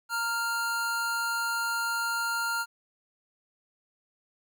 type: tone pair together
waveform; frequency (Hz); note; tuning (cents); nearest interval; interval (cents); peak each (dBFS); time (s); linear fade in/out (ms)
square; 923.5 / 1396.9; A#5 / F6; -16 / 0; perfect fifth; 716; -35 / -29; 0.09-2.66; 50
effects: 11-bit